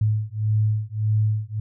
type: beating tone pair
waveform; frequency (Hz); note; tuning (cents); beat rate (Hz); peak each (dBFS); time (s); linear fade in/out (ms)
sine; 106.6 / 108.3; G#2 / A2; +46 / -27; 1.7; -22; 0.01-1.6; 5
effects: none